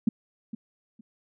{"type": "tone with echo", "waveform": "sine", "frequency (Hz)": 223.8, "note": "A3", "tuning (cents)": 30, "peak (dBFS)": -17, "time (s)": [0.07, 0.09], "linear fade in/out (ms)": 5, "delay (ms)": 460, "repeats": 2, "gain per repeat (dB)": -14, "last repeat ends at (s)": 1.01, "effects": []}